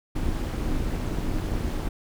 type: noise with amplitude modulation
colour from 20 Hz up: brown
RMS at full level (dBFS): -24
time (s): 0.15-1.89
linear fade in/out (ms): 10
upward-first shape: sine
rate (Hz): 282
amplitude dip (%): 65
effects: none